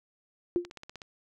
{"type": "tone with exponential decay", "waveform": "sine", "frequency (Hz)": 350, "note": "F4", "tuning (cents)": 4, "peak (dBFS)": -20, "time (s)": [0.56, 0.7], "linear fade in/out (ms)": 0, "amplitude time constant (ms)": 29}
{"type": "click train", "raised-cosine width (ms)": 0.2, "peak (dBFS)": -26, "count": 7, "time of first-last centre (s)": [0.65, 1.018], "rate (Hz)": 16.3}
{"effects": []}